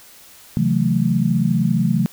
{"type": "chord", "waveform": "sine", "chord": "F# half-diminished seventh", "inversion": "second", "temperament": "equal with one note detuned", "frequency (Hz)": [134.26, 164.81, 185, 220], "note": ["C3", "E3", "F#3", "A3"], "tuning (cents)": [45, 0, 0, 0], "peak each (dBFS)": [-21, -20, -20, -20], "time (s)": [0.57, 2.06], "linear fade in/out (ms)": 0, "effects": ["white hiss -45 dBFS RMS until 2.12 s"]}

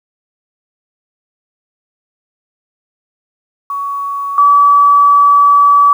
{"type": "tone pair in turn", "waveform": "sine", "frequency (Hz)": [1124, 1147], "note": ["C#6", "D6"], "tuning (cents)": [24, -41], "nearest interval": "unison", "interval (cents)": 35, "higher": "second", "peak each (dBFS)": [-16, -4], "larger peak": "second", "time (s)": [[3.7, 4.38], [4.38, 5.93]], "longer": "second", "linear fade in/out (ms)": 2, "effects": ["7-bit"]}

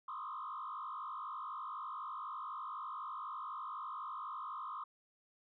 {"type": "tone with frequency modulation", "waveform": "sine", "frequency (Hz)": 1147, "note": "D6", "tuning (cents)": -41, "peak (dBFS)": -40, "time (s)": [0.08, 4.84], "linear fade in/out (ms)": 5, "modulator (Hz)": 52, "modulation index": 2.6, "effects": ["tanh soft clip ceiling -36 dBFS"]}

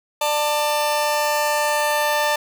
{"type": "tone pair together", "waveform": "sawtooth", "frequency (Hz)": [594, 890.9], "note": ["D5", "A5"], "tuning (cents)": [20, 21], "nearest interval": "perfect fifth", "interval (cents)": 701, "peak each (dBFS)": -17, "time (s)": [0.21, 2.36], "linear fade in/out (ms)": 5, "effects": []}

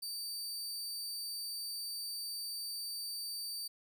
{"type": "tone with amplitude modulation", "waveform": "sawtooth", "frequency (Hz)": 4623, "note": "D8", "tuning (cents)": -28, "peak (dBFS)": -35, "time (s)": [0.02, 3.68], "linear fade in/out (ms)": 10, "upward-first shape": "sine", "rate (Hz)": 262, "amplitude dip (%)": 25, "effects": []}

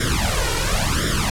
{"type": "noise with flanger", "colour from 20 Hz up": "pink", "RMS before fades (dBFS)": -20, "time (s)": [0, 1.3], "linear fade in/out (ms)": 5, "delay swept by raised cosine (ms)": [0.56, 2.16], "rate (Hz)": 0.94, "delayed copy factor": 0.95, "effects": ["low-pass 10000 Hz 12 dB/octave"]}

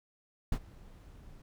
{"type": "noise with ADSR envelope", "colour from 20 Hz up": "brown", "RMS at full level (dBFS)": -29, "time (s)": [0.52, 1.42], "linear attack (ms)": 4, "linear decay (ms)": 61, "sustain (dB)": -23, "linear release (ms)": 5, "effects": []}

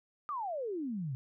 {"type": "exponential sweep", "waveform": "sine", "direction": "down", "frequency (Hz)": [1244, 123.47], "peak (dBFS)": -34, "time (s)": [0.29, 1.15], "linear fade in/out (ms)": 0, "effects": []}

